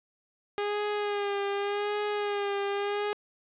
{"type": "tone with vibrato", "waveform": "sawtooth", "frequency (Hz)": 408.3, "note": "G#4", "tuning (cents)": -29, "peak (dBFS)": -24, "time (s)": [0.58, 3.13], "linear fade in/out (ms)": 0, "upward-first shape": "sine", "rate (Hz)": 0.86, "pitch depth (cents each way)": 35, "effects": ["resampled to 8000 Hz", "10-bit"]}